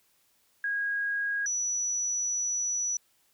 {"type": "tone pair in turn", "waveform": "sine", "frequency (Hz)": [1641, 5907], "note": ["G#6", "F#8"], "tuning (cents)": [-21, -4], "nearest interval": "octave + minor seventh", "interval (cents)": 2217, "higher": "second", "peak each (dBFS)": -27, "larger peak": "neither", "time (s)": [[0.64, 1.46], [1.46, 2.97]], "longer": "second", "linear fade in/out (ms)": 2, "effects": ["white hiss -68 dBFS RMS until 3.33 s"]}